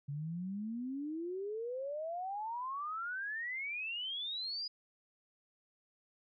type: exponential sweep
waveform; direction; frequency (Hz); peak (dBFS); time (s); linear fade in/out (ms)
sine; up; 138.59 to 4978; -37; 0.08-4.68; 10
effects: none